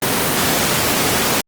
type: high-pass noise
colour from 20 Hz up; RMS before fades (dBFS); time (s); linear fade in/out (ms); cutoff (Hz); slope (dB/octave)
pink; -17; 0.02-1.41; 5; 150; 12
effects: Opus 24 kbps